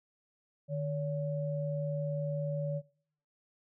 sine tone pair together, 150.9 / 568.2 Hz, D3 / C#5, +47 / +43 cents, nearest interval octave + major seventh, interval 2296 cents, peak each -33 / -36 dBFS, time 0.68-2.82 s, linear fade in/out 50 ms, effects noise-tail reverb RT60 0.6 s tail -23 dB re dry

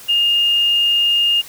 sine tone, 2830 Hz, F7, 22 cents sharp, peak -12 dBFS, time 0.08-1.42 s, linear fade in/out 20 ms, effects white hiss -38 dBFS RMS until 1.48 s

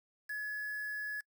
sine tone with quantisation, 1699 Hz, G#6, 39 cents sharp, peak -36 dBFS, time 0.29-1.21 s, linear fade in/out 10 ms, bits 8, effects noise-tail reverb RT60 0.1 s tail -26 dB re dry

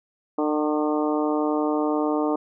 harmonic tone with a mistuned harmonic, 151 Hz, D3, 48 cents sharp, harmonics 2 / 3 / 4 / 5 / 6 / 7 / 8, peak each -23 / -27 / -29 / -31 / -33 / -34 / -35 dBFS, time 0.38-2.36 s, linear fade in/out 5 ms, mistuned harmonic 7, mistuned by +30 cents, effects none

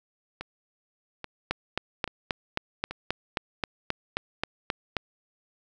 two click trains, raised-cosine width 0.3 ms, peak -10 / -19 dBFS, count 14 / 4, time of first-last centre 1.51-4.967 / 0.41-2.91 s, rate 3.76 / 1.2 Hz, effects none

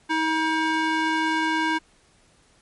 square tone with band-pass filter, 318.3 Hz, D#4, 39 cents sharp, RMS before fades -23 dBFS, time 0.09-1.79 s, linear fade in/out 20 ms, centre 1500 Hz, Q 0.96, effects pink hiss -59 dBFS RMS until 2.61 s + MP3 48 kbps

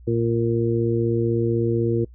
harmonic tone, 116 Hz, A#2, 8 cents flat, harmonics 1 / 2 / 3 / 4, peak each -23 / -27 / -22 / -25 dBFS, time 0.07-2.05 s, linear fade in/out 10 ms, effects noise-tail reverb RT60 0.1 s tail -24 dB re dry + added 60 Hz sine -42 dBFS peak until 2.14 s

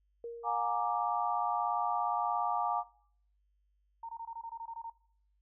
sine tone with exponential decay, 468.1 Hz, A#4, 7 cents sharp, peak -37 dBFS, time 0.24-1.39 s, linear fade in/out 2 ms, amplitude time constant 250 ms
sine chord, Bb dominant seventh, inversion second, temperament equal with one note detuned, 713.5 / 830.6 / 932.3 / 1174.7 Hz, F5 / Ab5 / Bb5 / D6, +37 / 0 / 0 / 0 cents, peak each -35 dBFS, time 0.43-2.84 s, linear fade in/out 50 ms
sine tone bursts, 917 Hz, A#5, 29 cents flat, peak -39 dBFS, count 11, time 4.03-4.9 s, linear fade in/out 5 ms, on 60 ms, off 21 ms
effects noise-tail reverb RT60 0.6 s tail -21 dB re dry + added 50 Hz sine -70 dBFS peak until 5.41 s

